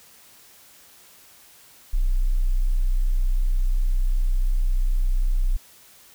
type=tone; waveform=sine; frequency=31.35 Hz; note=B0; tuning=27 cents sharp; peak=-17 dBFS; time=1.93-5.57 s; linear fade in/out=10 ms; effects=white hiss -51 dBFS RMS until 6.14 s